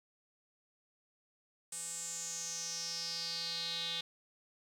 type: tone with band-pass filter sweep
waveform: square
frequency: 168 Hz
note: E3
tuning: 33 cents sharp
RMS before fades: -40 dBFS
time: 1.72-4.01 s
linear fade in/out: 5 ms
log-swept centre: 8400 to 3600 Hz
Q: 6.3
effects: 11-bit